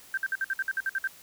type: tone bursts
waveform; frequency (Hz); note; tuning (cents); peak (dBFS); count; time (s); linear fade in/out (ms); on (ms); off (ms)
sine; 1568; G6; 0; -25; 11; 0.14-1.074; 2; 34; 56
effects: white hiss -52 dBFS RMS until 1.22 s